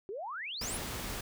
sine exponential sweep, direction up, 367 to 10820 Hz, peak -37 dBFS, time 0.09-0.77 s, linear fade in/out 0 ms
pink noise, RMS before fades -39 dBFS, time 0.61-1.21 s, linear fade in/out 5 ms
effects none

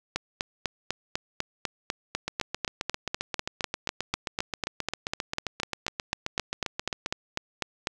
two click trains, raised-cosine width 0.2 ms, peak -12 / -10 dBFS, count 37 / 32, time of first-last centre 2.28-7.061 / 0.16-7.871 s, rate 7.53 / 4.02 Hz, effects none

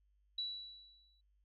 sine tone with exponential decay, 3932 Hz, B7, 8 cents flat, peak -35 dBFS, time 0.38-1.21 s, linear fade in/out 5 ms, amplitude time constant 180 ms, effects added 50 Hz sine -70 dBFS peak until 1.44 s + AAC 48 kbps

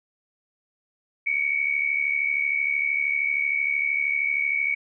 sine tone pair together, 2231 / 2304 Hz, C#7 / D7, +11 / -34 cents, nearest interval minor second, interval 55 cents, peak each -23 / -26 dBFS, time 1.26-4.75 s, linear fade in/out 10 ms, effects none

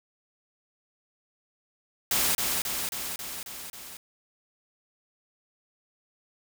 white noise with echo, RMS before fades -25 dBFS, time 2.11-2.35 s, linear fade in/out 2 ms, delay 270 ms, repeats 6, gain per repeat -3 dB, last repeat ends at 3.97 s, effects none

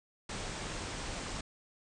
pink low-pass noise, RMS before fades -40 dBFS, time 0.29-1.41 s, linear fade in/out 5 ms, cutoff 8900 Hz, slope 96 dB/octave, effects none

